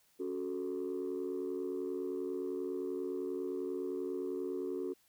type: chord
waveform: sine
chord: F# minor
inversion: second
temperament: equal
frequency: 277.2 / 370 / 440 Hz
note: C#4 / F#4 / A4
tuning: 0 / 0 / 0 cents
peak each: -40 / -36 / -40 dBFS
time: 0.19-4.94 s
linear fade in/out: 20 ms
effects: tanh soft clip ceiling -30 dBFS + white hiss -70 dBFS RMS until 5.08 s